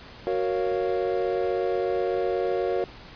triangle chord, Gb major seventh, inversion none, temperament equal, 370 / 466.2 / 554.4 / 698.5 Hz, Gb4 / Bb4 / Db5 / F5, 0 / 0 / 0 / 0 cents, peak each -25 / -26 / -28 / -30 dBFS, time 0.27-2.84 s, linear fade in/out 0 ms, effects pink hiss -45 dBFS RMS until 3.15 s + resampled to 11025 Hz

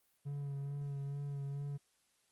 triangle tone with vibrato, 141.1 Hz, C#3, 31 cents sharp, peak -36 dBFS, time 0.25-1.78 s, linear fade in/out 20 ms, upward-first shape sine, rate 2.3 Hz, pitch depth 23 cents each way, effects white hiss -75 dBFS RMS until 2.31 s + Opus 32 kbps

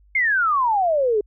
sine exponential sweep, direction down, 2175 to 401.3 Hz, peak -16 dBFS, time 0.15-1.21 s, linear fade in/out 5 ms, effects added 50 Hz sine -51 dBFS peak until 1.26 s

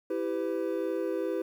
triangle chord, E minor, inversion none, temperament equal with one note detuned, 329.6 / 392 / 504.3 Hz, E4 / G4 / B4, 0 / 0 / +36 cents, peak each -31 dBFS, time 0.1-1.42 s, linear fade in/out 5 ms, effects 10-bit

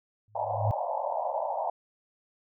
sine tone with exponential growth, 105.9 Hz, G#2, 34 cents sharp, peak -21 dBFS, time 0.28-0.71 s, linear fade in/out 0 ms, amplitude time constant 93 ms
pink band-pass noise, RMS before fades -31 dBFS, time 0.35-1.7 s, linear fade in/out 5 ms, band 550 to 960 Hz, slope 96 dB/octave
effects none

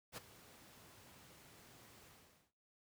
pink noise with ADSR envelope, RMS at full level -45 dBFS, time 0.12-2.52 s, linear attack 53 ms, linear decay 14 ms, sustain -16 dB, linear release 460 ms, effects noise-tail reverb RT60 0.4 s tail -18 dB re dry + high-pass 80 Hz 12 dB/octave

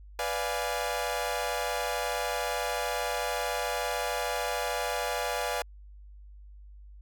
sawtooth chord, B diminished seventh, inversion none, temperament equal, 493.9 / 587.3 / 698.5 / 830.6 Hz, B4 / D5 / F5 / Ab5, 0 / 0 / 0 / 0 cents, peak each -31 dBFS, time 0.19-5.62 s, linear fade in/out 2 ms, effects added 50 Hz sine -46 dBFS peak until 7.01 s

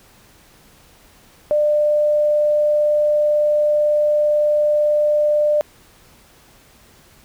sine tone, 597 Hz, D5, 28 cents sharp, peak -13 dBFS, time 1.51-5.61 s, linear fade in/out 0 ms, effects pink hiss -50 dBFS RMS until 7.24 s

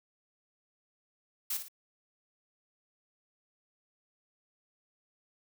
blue noise with echo, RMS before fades -33 dBFS, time 1.5-1.57 s, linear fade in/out 5 ms, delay 57 ms, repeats 2, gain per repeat -8 dB, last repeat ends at 1.684 s, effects none

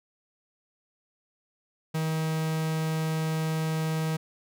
45% pulse tone, 158.7 Hz, D#3, 35 cents sharp, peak -26 dBFS, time 1.94-4.17 s, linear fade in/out 10 ms, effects none

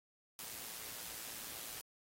white noise with amplitude modulation, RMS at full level -45 dBFS, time 0.39-1.81 s, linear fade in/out 0 ms, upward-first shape sine, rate 113 Hz, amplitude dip 45%, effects AAC 48 kbps

